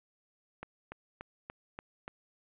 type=click train; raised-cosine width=0.5 ms; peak=-26 dBFS; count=6; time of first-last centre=0.63-2.079 s; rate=3.45 Hz; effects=resampled to 8000 Hz + 9-bit